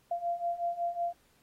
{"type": "beating tone pair", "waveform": "sine", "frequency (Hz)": [687, 692.4], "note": ["F5", "F5"], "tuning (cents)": [-29, -15], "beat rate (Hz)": 5.4, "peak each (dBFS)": [-35, -32], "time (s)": [0.11, 1.13], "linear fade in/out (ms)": 5, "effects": ["pink hiss -68 dBFS RMS until 1.42 s", "AAC 48 kbps"]}